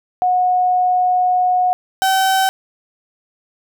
sine / 35% pulse tone pair in turn, 729 / 766.2 Hz, F#5 / G5, -26 / -40 cents, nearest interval minor second, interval 86 cents, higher second, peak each -12 / -11 dBFS, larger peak second, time 0.22-1.73 / 2.02-2.49 s, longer first, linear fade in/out 0 ms, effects none

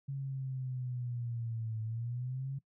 sine linear two-way sweep, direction down then up, 138.59 to 109.5 to 138.59 Hz, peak -35 dBFS, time 0.08-2.59 s, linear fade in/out 10 ms, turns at 1.82 s, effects noise-tail reverb RT60 0.1 s tail -20 dB re dry

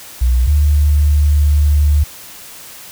sine tone pair in turn, 61.74 / 73.61 Hz, B1 / D2, 0 / +5 cents, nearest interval minor third, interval 305 cents, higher second, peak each -9 / -8 dBFS, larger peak second, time 0.21-0.47 / 0.47-2.04 s, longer second, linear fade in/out 10 ms, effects white hiss -35 dBFS RMS until 2.91 s

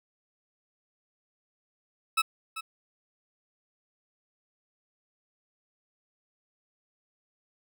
20% pulse tone with echo, 1300 Hz, E6, 24 cents flat, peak -17 dBFS, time 2.17-2.22 s, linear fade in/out 10 ms, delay 390 ms, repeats 1, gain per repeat -12 dB, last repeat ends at 2.61 s, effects none

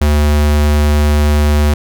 square tone, 74.2 Hz, D2, 18 cents sharp, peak -9 dBFS, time 0.01-1.74 s, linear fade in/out 5 ms, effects none

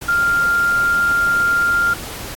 sine tone in noise, 1396.9 Hz, F6, in tune, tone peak -13 dBFS, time 0.08-1.94 s, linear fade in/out 10 ms, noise pink, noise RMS -30 dBFS, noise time 0.01-2.35 s, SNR +14 dB, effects AAC 64 kbps

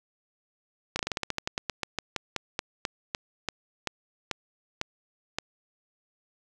slowing click train, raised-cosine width 0.2 ms, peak -11 dBFS, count 24, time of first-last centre 0.96-5.386 s, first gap 32 ms, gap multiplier 1.14, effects none

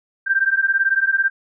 sine beating tone pair, 1568 / 1586 Hz, G6 / G6, 0 / +20 cents, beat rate 18 Hz, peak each -18 / -18 dBFS, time 0.26-1.3 s, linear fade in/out 20 ms, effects none

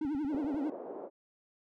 triangle tone with vibrato, 289.8 Hz, D4, 23 cents flat, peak -29 dBFS, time 0.01-0.7 s, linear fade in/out 5 ms, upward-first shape triangle, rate 11 Hz, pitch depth 180 cents each way
click train, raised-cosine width 3 ms, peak -34 dBFS, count 6, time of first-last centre 0.05-0.545 s, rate 10.1 Hz
white band-pass noise, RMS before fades -43 dBFS, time 0.29-1.1 s, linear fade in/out 50 ms, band 300 to 640 Hz, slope 24 dB/octave
effects none

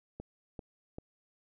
click train, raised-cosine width 2 ms, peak -28 dBFS, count 3, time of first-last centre 0.2-0.984 s, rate 2.55 Hz, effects none

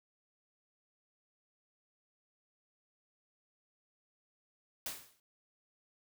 white noise with exponential decay, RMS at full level -37 dBFS, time 4.86-5.2 s, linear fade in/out 2 ms, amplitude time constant 73 ms, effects none

